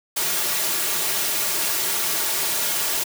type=noise with comb filter; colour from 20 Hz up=white; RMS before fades=-23 dBFS; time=0.16-3.04 s; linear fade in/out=10 ms; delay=3.9 ms; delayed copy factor=-0.6; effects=high-pass 200 Hz 12 dB/octave